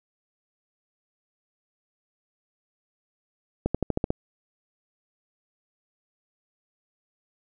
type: accelerating click train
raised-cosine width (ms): 2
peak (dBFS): -10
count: 7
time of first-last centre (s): 3.66-4.105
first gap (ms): 86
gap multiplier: 0.94
effects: none